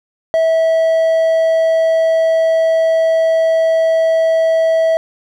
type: tone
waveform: triangle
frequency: 650 Hz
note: E5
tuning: 24 cents flat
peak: -8 dBFS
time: 0.34-4.97 s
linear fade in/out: 0 ms
effects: none

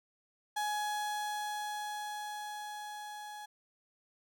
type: tone with level ramp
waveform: 35% pulse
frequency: 839 Hz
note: G#5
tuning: 17 cents sharp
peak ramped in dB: -30 to -42 dBFS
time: 0.56-3.46 s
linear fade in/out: 10 ms
effects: none

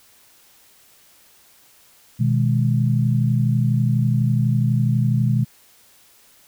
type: chord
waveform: sine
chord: G# minor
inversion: first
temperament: equal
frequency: 123.47 / 155.56 / 207.7 Hz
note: B2 / D#3 / G#3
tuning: 0 / 0 / 0 cents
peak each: -17 / -22 / -23 dBFS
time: 2.19-5.45 s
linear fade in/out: 20 ms
effects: white hiss -53 dBFS RMS until 6.47 s

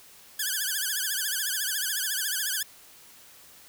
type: tone with vibrato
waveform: 5% pulse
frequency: 1606 Hz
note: G6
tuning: 41 cents sharp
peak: -16 dBFS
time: 0.39-2.63 s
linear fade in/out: 5 ms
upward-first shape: triangle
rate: 14 Hz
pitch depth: 170 cents each way
effects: white hiss -52 dBFS RMS until 3.68 s

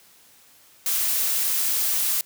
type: noise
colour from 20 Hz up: blue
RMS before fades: -23 dBFS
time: 0.86-2.21 s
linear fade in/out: 2 ms
effects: white hiss -54 dBFS RMS until 2.25 s + high-pass 60 Hz 12 dB/octave

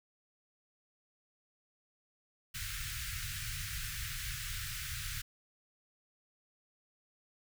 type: band-stop noise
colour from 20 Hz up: pink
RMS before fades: -40 dBFS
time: 2.54-5.22 s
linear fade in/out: 10 ms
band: 140 to 1400 Hz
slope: 48 dB/octave
effects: none

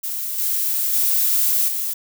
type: noise with level steps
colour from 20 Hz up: violet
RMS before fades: -26 / -21 / -18 / -24 dBFS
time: 0.03-1.94 s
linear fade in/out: 10 ms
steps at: 0.38 / 0.93 / 1.68 s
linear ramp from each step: 5 ms
effects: none

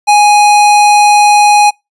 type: tone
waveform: square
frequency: 830 Hz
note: G#5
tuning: 1 cent flat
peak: -4 dBFS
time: 0.07-1.71 s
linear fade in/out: 20 ms
effects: noise-tail reverb RT60 0.2 s tail -26 dB re dry + resampled to 24000 Hz

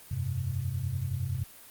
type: chord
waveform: sine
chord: F suspended second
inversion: none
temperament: equal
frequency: 87.31 / 98 / 130.81 Hz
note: F2 / G2 / C3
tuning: 0 / 0 / 0 cents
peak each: -36 / -33 / -32 dBFS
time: 0.11-1.44 s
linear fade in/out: 5 ms
effects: white hiss -51 dBFS RMS until 1.7 s + Opus 32 kbps

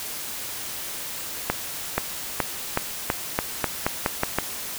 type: accelerating click train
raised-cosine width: 0.5 ms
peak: -5 dBFS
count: 11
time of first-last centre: 1.5-4.386 s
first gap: 480 ms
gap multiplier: 0.88
effects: white hiss -33 dBFS RMS until 4.78 s

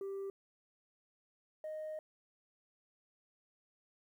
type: tone pair in turn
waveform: sine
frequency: 392 / 620.6 Hz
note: G4 / D#5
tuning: 0 / -5 cents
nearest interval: minor sixth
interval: 795 cents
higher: second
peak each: -36 / -38 dBFS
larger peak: first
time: 0.01-0.3 / 1.64-1.99 s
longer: second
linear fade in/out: 2 ms
effects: tanh soft clip ceiling -38 dBFS + 12-bit

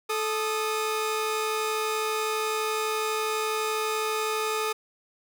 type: tone pair together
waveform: sawtooth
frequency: 435.5 / 1234.5 Hz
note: A4 / D#6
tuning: -18 / -14 cents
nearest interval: octave + tritone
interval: 1804 cents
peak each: -24 / -26 dBFS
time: 0.09-4.73 s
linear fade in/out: 10 ms
effects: none

